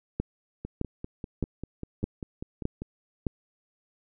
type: two click trains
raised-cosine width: 3 ms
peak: -14 / -22 dBFS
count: 6 / 12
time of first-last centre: 0.2-3.267 / 0.65-2.82 s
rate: 1.63 / 5.07 Hz
effects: none